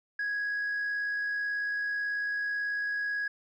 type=tone with amplitude modulation; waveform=sine; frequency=1661.2 Hz; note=G#6; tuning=in tune; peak=-26 dBFS; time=0.19-3.28 s; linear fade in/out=5 ms; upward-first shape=sine; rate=58.2 Hz; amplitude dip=25%; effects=tanh soft clip ceiling -27 dBFS